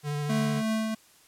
square tone with vibrato, 146.83 Hz, D3, in tune, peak -29 dBFS, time 0.03-0.63 s, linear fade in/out 50 ms, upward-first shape square, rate 13 Hz, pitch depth 13 cents each way
square tone with tremolo, 220 Hz, A3, in tune, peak -25 dBFS, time 0.29-0.95 s, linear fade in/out 10 ms, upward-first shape triangle, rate 2.9 Hz, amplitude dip 40%
effects white hiss -58 dBFS RMS until 1.27 s + low-pass 12000 Hz 12 dB/octave

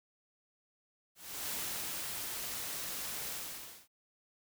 white noise with ADSR envelope, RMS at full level -38 dBFS, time 1.15-3.88 s, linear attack 340 ms, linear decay 590 ms, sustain -2 dB, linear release 570 ms, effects none

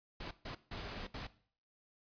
pink noise bursts at uneven times, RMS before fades -44 dBFS, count 4, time 0.2-0.31 / 0.45-0.55 / 0.71-1.07 / 1.14-1.27 s, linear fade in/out 5 ms, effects noise-tail reverb RT60 0.5 s tail -17 dB re dry + resampled to 11025 Hz

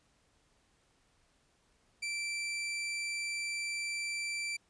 sawtooth tone, 2340 Hz, D7, 7 cents flat, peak -31 dBFS, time 2.02-4.57 s, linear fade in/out 10 ms, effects pink hiss -71 dBFS RMS until 4.69 s + resampled to 22050 Hz

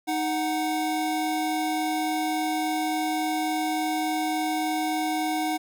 square tone pair together, 311.1 / 740.4 Hz, D#4 / F#5, 0 / +1 cents, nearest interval octave + minor third, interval 1501 cents, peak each -28 dBFS, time 0.07-5.58 s, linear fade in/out 20 ms, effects none

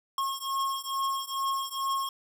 square beating tone pair, 1083 / 1085.3 Hz, C#6 / C#6, -41 / -37 cents, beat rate 2.3 Hz, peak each -33 / -32 dBFS, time 0.18-2.09 s, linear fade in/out 2 ms, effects none

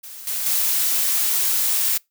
blue noise with level steps, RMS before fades -37 / -25 / -20 dBFS, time 0.03-1.98 s, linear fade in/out 10 ms, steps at 0.27 / 0.46 s, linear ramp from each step 2 ms, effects noise-tail reverb RT60 0.2 s tail -26 dB re dry

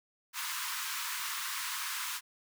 pink high-pass noise, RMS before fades -37 dBFS, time 0.33-2.21 s, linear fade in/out 50 ms, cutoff 950 Hz, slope 96 dB/octave, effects none

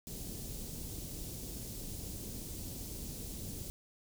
pink band-stop noise, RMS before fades -43 dBFS, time 0.07-3.7 s, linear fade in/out 0 ms, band 340 to 5800 Hz, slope 12 dB/octave, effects none

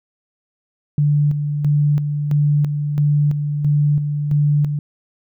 sine tone with tremolo, 146.83 Hz, D3, in tune, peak -12 dBFS, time 0.98-4.79 s, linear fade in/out 2 ms, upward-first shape square, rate 1.5 Hz, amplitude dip 50%, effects none

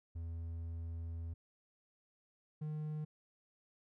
triangle tone pair in turn, 83.1 / 152.94 Hz, E2 / D#3, +15 / -29 cents, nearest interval major seventh, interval 1056 cents, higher second, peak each -38 / -36 dBFS, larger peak second, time 0.15-1.34 / 2.61-3.05 s, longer first, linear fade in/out 10 ms, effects none

